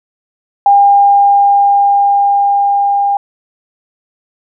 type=tone with level ramp; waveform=sine; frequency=804 Hz; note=G5; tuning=44 cents sharp; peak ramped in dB=-3 to -9 dBFS; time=0.66-3.17 s; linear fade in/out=2 ms; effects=none